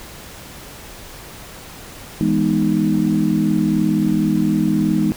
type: chord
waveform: sine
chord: E major seventh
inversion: none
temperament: equal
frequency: 164.81 / 207.7 / 246.9 / 311.1 Hz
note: E3 / G#3 / B3 / D#4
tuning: 0 / 0 / 0 / 0 cents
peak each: -21 / -18 / -22 / -19 dBFS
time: 2.21-5.12 s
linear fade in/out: 0 ms
effects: pink hiss -37 dBFS RMS until 5.16 s